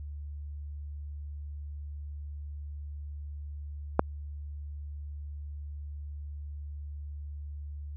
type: click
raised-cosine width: 1 ms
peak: -6 dBFS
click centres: 3.994 s
effects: added 73 Hz sine -37 dBFS peak until 7.96 s